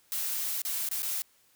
blue noise with dropouts, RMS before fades -32 dBFS, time 0.12-1.22 s, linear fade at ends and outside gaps 0 ms, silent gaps 0.618-0.651 / 0.888-0.914 / 1.021-1.03 s, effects white hiss -65 dBFS RMS until 1.55 s

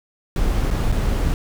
brown noise with dropouts, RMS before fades -19 dBFS, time 0.36-1.34 s, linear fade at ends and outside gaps 1 ms, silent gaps 0.705-0.71 / 0.918-0.923 s, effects none

